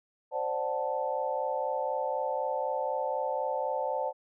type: chord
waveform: sine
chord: D dominant seventh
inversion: third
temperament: equal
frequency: 523.3 / 587.3 / 740 / 880 Hz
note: C5 / D5 / F#5 / A5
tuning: 0 / 0 / 0 / 0 cents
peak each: -33 / -34 / -37 / -33 dBFS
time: 0.31-4.13 s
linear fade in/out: 50 ms
effects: none